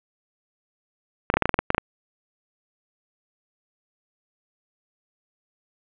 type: clicks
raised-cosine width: 0.5 ms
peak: -3 dBFS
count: 11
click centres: 1.301 / 1.34 / 1.37 / 1.423 / 1.456 / 1.493 / 1.542 / 1.59 / 1.704 / 1.747 / 1.781 s
effects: resampled to 8000 Hz + 7-bit